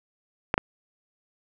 clicks, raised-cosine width 0.5 ms, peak -6 dBFS, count 2, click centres 0.541 / 0.579 s, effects none

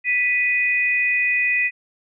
sine tone pair together, 1975.5 / 2489 Hz, B6 / D#7, 0 / 0 cents, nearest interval major third, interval 400 cents, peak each -20 / -19 dBFS, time 0.04-1.71 s, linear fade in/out 50 ms, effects none

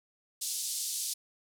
white band-pass noise, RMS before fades -35 dBFS, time 0.41-1.14 s, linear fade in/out 10 ms, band 4000 to 11000 Hz, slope 24 dB/octave, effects none

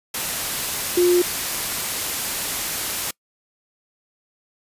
sine tone in noise, 354.3 Hz, F4, 25 cents sharp, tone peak -13 dBFS, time 0.97-1.22 s, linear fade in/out 5 ms, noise white, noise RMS -25 dBFS, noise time 0.14-3.11 s, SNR +9 dB, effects noise-tail reverb RT60 0.1 s tail -25 dB re dry + resampled to 32000 Hz

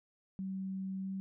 sine tone with pitch glide, 191 to 192.22 Hz, G3 to G3, -45 to -34 cents, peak -36 dBFS, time 0.39-1.2 s, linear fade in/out 0 ms, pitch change +11 cents, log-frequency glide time 1.01-1.08 s, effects none

